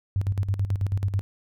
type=tone with tremolo; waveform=sine; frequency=98 Hz; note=G2; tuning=in tune; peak=-20 dBFS; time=0.16-1.21 s; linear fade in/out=0 ms; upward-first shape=square; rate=9.2 Hz; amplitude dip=70%; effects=none